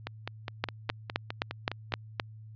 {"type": "two click trains", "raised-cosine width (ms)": 0.3, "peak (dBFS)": [-18, -11], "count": [10, 7], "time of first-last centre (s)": [[0.07, 1.922], [0.64, 2.198]], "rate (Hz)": [4.86, 3.85], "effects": ["added 109 Hz sine -45 dBFS peak until 2.55 s", "resampled to 11025 Hz"]}